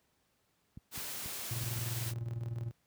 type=clicks; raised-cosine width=5 ms; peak=-33 dBFS; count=5; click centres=0.774 / 0.977 / 1.259 / 1.636 / 1.789 s
type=noise; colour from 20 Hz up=white; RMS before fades=-41 dBFS; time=0.91-2.14 s; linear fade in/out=50 ms
type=tone with tremolo; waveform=triangle; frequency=116.54 Hz; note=A#2; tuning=in tune; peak=-31 dBFS; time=1.51-2.71 s; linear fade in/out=0 ms; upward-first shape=square; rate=20 Hz; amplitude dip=60%
effects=pink hiss -75 dBFS RMS until 2.86 s + high-pass 60 Hz 12 dB/octave